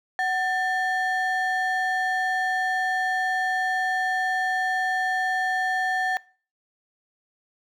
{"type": "ring-modulated tone", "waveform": "triangle", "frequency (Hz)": 1265, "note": "D#6", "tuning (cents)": 28, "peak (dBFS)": -17, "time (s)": [0.19, 6.17], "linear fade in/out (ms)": 0, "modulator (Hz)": 518, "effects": ["noise-tail reverb RT60 0.4 s tail -23 dB re dry"]}